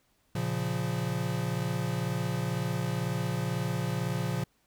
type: chord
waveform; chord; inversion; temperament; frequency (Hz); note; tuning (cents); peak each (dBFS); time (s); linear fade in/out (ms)
square; Bb minor; none; equal; 116.54 / 138.59 / 174.61; Bb2 / Db3 / F3; 0 / 0 / 0; -34; 0.35-4.44; 5
effects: pink hiss -70 dBFS RMS until 4.66 s